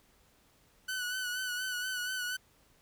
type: tone with vibrato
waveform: sawtooth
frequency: 1491 Hz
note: F#6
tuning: 13 cents sharp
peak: -30 dBFS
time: 0.88-2.37 s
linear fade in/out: 10 ms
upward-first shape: sine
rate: 4.2 Hz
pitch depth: 40 cents each way
effects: pink hiss -66 dBFS RMS until 2.81 s